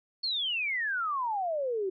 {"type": "exponential sweep", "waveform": "sine", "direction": "down", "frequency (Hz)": [4435, 365.5], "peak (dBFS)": -28, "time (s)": [0.23, 1.9], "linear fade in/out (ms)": 10, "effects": []}